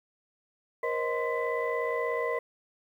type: tone cluster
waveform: sine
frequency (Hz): 476.4 / 533 / 624 / 1038 / 1995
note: A#4 / C5 / D#5 / C6 / B6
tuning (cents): +38 / +32 / +5 / -14 / +17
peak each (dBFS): -30 / -36 / -34 / -34 / -35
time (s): 0.83-2.39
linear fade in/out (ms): 5
effects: tanh soft clip ceiling -18 dBFS + 10-bit